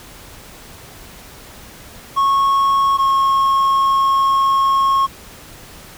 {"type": "tone pair in turn", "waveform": "triangle", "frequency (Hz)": [1098, 1087.3], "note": ["C#6", "C#6"], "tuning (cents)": [-17, -34], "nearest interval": "unison", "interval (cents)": 17, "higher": "first", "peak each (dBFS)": -10, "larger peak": "neither", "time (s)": [[2.16, 2.98], [2.98, 5.07]], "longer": "second", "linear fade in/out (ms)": 20, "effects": ["pink hiss -39 dBFS RMS until 5.97 s"]}